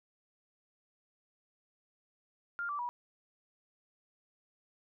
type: tone with pitch steps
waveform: sine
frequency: 1400 / 1163.7 / 967.3 Hz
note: F6 / D6 / B5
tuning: +4 / -16 / -36 cents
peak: -34 dBFS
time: 2.59-2.89 s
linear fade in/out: 0 ms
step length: 100 ms
effects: none